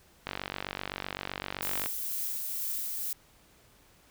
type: click train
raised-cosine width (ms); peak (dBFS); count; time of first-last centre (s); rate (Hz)
0.3; -17; 77; 0.27-1.86; 47.8
type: noise with tremolo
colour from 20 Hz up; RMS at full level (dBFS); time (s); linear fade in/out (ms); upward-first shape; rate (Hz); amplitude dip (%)
violet; -33; 1.62-3.13; 2; sine; 2.1; 25
effects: pink hiss -61 dBFS RMS until 4.1 s